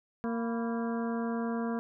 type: harmonic tone with a mistuned harmonic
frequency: 231.1 Hz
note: A#3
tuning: 15 cents flat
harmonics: 1 / 2 / 3 / 4 / 5 / 6 / 7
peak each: -31 / -37 / -41 / -43 / -45 / -47 / -48 dBFS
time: 0.24-1.79 s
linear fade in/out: 0 ms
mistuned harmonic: 4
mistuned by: +110 cents
effects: none